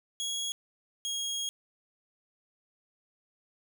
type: tone pair in turn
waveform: 25% pulse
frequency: 3322 / 3280 Hz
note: G#7 / G#7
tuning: 0 / -22 cents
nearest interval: unison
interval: 22 cents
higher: first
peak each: -28 dBFS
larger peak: neither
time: 0.2-0.52 / 1.05-1.49 s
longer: second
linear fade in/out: 0 ms
effects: none